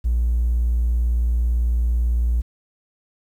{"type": "tone", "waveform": "triangle", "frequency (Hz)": 59, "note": "A#1", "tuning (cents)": 22, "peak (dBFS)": -13, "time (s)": [0.04, 2.42], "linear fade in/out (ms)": 20, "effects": ["tanh soft clip ceiling -13 dBFS", "9-bit"]}